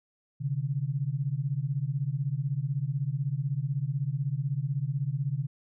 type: beating tone pair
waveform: sine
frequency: 130.81 / 146.81 Hz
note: C3 / D3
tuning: 0 / 0 cents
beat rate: 16 Hz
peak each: -30 dBFS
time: 0.4-5.47 s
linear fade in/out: 20 ms
effects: none